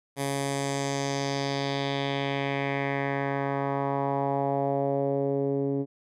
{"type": "tone with low-pass filter sweep", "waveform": "10% pulse", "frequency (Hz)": 139, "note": "C#3", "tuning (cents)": 5, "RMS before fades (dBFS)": -28, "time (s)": [0.16, 5.86], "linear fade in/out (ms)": 50, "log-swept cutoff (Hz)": [11000, 340], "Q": 2.3, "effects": []}